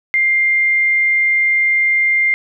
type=tone; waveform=sine; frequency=2100 Hz; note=C7; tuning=6 cents sharp; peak=-11 dBFS; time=0.14-2.34 s; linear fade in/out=0 ms; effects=none